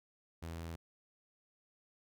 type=tone; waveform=sawtooth; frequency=82.9 Hz; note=E2; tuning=10 cents sharp; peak=-38 dBFS; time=0.42-0.76 s; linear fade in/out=10 ms; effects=none